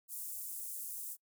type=high-pass noise; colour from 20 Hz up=pink; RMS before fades=-43 dBFS; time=0.08-1.17 s; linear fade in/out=50 ms; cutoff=8800 Hz; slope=24 dB/octave; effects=noise-tail reverb RT60 0.1 s tail -25 dB re dry